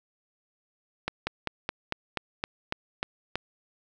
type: slowing click train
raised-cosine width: 0.3 ms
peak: -12 dBFS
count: 10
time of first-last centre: 1.08-3.356 s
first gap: 190 ms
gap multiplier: 1.07
effects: none